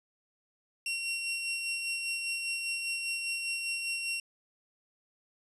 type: tone with tremolo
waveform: sawtooth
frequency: 2738 Hz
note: F7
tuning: 35 cents flat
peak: -27 dBFS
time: 0.86-4.2 s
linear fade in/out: 2 ms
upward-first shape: sine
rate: 5 Hz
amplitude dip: 35%
effects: resampled to 24000 Hz